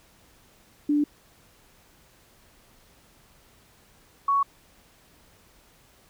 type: tone pair in turn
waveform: sine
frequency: 293.7 / 1115.6 Hz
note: D4 / C#6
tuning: 0 / +11 cents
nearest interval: octave + major seventh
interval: 2311 cents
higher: second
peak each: -19 dBFS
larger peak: neither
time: 0.89-1.04 / 4.28-4.43 s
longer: neither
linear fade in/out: 5 ms
effects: pink hiss -58 dBFS RMS until 6.09 s

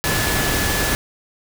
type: tone in noise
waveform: sine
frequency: 1719 Hz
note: A6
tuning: 41 cents flat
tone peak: -26 dBFS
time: 0.04-0.95 s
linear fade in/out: 0 ms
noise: pink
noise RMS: -20 dBFS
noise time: 0.04-0.95 s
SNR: -9 dB
effects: none

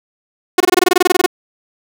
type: tone bursts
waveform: sawtooth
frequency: 363.5 Hz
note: F#4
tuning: 31 cents flat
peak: -3 dBFS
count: 15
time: 0.58-1.262 s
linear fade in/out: 5 ms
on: 24 ms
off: 23 ms
effects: none

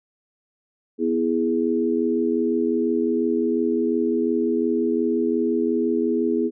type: chord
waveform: sine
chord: E major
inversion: second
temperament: equal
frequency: 246.9 / 329.6 / 415.3 Hz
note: B3 / E4 / G#4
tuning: 0 / 0 / 0 cents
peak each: -23 dBFS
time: 0.98-6.51 s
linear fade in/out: 50 ms
effects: none

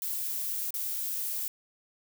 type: noise with dropouts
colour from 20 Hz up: violet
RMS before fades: -33 dBFS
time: 0.02-1.48 s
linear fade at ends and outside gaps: 1 ms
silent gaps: 0.706-0.741 s
effects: none

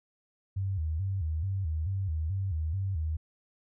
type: tone with vibrato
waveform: sine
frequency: 87.31 Hz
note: F2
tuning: in tune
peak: -28 dBFS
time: 0.56-3.17 s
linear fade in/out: 10 ms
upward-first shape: square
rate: 2.3 Hz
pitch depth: 180 cents each way
effects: none

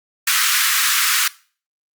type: high-pass noise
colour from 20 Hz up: pink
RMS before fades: -17 dBFS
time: 0.27-1.28 s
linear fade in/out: 5 ms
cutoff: 1200 Hz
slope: 48 dB/octave
effects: noise-tail reverb RT60 0.4 s tail -20 dB re dry + Opus 48 kbps

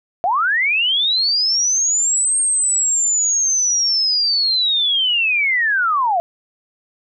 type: linear two-way sweep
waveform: sine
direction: up then down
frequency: 659.3 to 8580 to 659.3 Hz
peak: -14 dBFS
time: 0.24-6.2 s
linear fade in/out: 0 ms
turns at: 2.39 s
effects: none

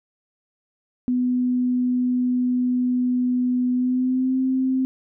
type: tone with pitch glide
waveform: sine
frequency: 249.3 to 260.9 Hz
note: B3 to C4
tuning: +16 to -5 cents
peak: -18 dBFS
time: 1.08-4.85 s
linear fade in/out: 0 ms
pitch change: +79 cents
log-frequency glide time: 3.72-4.38 s
effects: none

